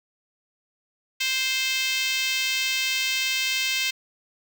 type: tone with high-pass filter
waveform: 5% pulse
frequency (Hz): 523.3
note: C5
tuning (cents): 0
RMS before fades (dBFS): -25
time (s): 1.2-3.91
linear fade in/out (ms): 10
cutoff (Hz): 2400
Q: 2.3
effects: none